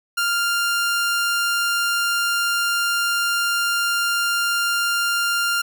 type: tone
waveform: sawtooth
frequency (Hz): 1396.9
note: F6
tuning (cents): 0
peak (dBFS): -15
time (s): 0.17-5.62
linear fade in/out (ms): 10
effects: none